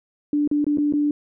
sine tone with dropouts, 293.7 Hz, D4, in tune, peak -17 dBFS, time 0.33-1.11 s, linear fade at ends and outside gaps 2 ms, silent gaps 0.476-0.513 / 0.644-0.666 / 0.774-0.783 / 0.925-0.936 s, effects none

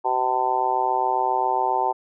harmonic tone, 127.4 Hz, C3, 46 cents flat, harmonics 3 / 4 / 5 / 6 / 7 / 8, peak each -29 / -32 / -32 / -24 / -22 / -31 dBFS, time 0.04-1.93 s, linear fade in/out 20 ms, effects none

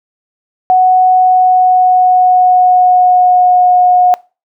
sine tone with pitch glide, 740 to 724.4 Hz, F#5 to F#5, 0 to -37 cents, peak -4 dBFS, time 0.7-4.14 s, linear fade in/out 0 ms, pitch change -37 cents, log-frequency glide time 1.09-3.76 s, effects noise-tail reverb RT60 0.3 s tail -22 dB re dry

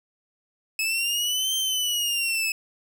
sawtooth linear two-way sweep, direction up then down, 2585 to 3146 to 2585 Hz, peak -20 dBFS, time 0.79-2.52 s, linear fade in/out 2 ms, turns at 1.55 s, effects none

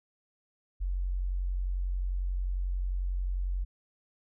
sine tone, 45.6 Hz, F#1, 24 cents flat, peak -28 dBFS, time 0.8-3.65 s, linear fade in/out 20 ms, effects none

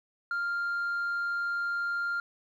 sine tone, 1396.9 Hz, F6, in tune, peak -26 dBFS, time 0.31-2.2 s, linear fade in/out 2 ms, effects tanh soft clip ceiling -27 dBFS + 11-bit

